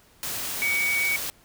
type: tone in noise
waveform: sine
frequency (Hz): 2254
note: C#7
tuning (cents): +28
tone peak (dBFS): -22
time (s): 0.62-1.16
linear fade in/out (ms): 0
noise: white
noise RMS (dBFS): -31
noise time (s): 0.23-1.3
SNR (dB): +6
effects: pink hiss -57 dBFS RMS until 1.44 s